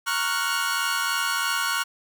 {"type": "chord", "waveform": "sawtooth", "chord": "Gb major seventh", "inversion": "first", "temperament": "equal", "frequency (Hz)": [932.3, 1108.7, 1396.9, 1480], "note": ["Bb5", "Db6", "F6", "Gb6"], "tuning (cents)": [0, 0, 0, 0], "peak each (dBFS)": [-30, -25, -24, -24], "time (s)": [0.06, 1.84], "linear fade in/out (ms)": 20, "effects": []}